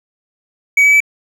triangle tone with pitch steps, 2267 / 2285 / 2304 Hz, C#7 / D7 / D7, +38 / -48 / -34 cents, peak -5 dBFS, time 0.77-1.004 s, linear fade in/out 5 ms, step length 78 ms, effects none

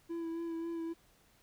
triangle tone with vibrato, 332.6 Hz, E4, 16 cents sharp, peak -34 dBFS, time 0.09-0.94 s, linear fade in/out 20 ms, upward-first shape sine, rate 3.7 Hz, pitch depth 22 cents each way, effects pink hiss -67 dBFS RMS until 1.42 s

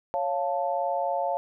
sine chord, Db augmented, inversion none, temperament equal, 554.4 / 698.5 / 880 Hz, Db5 / F5 / A5, 0 / 0 / 0 cents, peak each -29 / -28 / -30 dBFS, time 0.14-1.37 s, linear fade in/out 0 ms, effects none

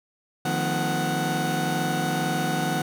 30% pulse tone cluster, 154.6 / 176.6 / 221.3 / 253.4 / 740 Hz, D#3 / F3 / A3 / B3 / F#5, -11 / +20 / +10 / +45 / 0 cents, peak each -26 / -28 / -32 / -29 / -25 dBFS, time 0.45-2.82 s, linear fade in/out 5 ms, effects none

